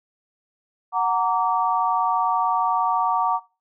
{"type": "chord", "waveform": "sine", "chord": "Gb augmented", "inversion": "none", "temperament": "just", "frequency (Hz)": [740, 925, 1156.2], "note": ["Gb5", "Bb5", "D6"], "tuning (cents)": [0, -14, -27], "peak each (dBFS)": -23, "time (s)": [0.92, 3.4], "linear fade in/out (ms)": 50, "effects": ["noise-tail reverb RT60 0.3 s tail -20 dB re dry"]}